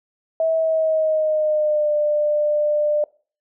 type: tone with pitch glide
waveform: sine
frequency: 647 to 596.7 Hz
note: E5 to D5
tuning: -32 to +27 cents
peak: -16 dBFS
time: 0.4-3.04 s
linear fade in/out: 2 ms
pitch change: -141 cents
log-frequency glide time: 0.56-1.92 s
effects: noise-tail reverb RT60 0.4 s tail -22 dB re dry